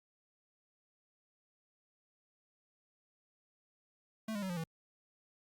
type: tone with pitch steps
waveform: square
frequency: 220 / 204.1 / 189.32 / 175.63 / 162.92 Hz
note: A3 / G#3 / F#3 / F3 / E3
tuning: 0 / -30 / +40 / +10 / -20 cents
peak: -37 dBFS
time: 4.28-4.64 s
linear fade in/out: 5 ms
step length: 72 ms
effects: Opus 48 kbps